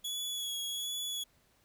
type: tone with vibrato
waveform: sawtooth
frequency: 3372 Hz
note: G#7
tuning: 26 cents sharp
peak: -32 dBFS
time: 0.04-1.24 s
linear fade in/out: 10 ms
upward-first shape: sine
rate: 1.3 Hz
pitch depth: 23 cents each way
effects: pink hiss -69 dBFS RMS until 1.64 s